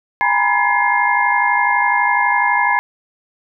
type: tone cluster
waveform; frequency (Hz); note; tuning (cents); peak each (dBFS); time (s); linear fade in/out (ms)
sine; 819 / 947 / 999 / 1699 / 2118; G#5 / A#5 / B5 / G#6 / C7; -24 / +27 / +20 / +39 / +21; -19; 0.21-2.79; 0
effects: none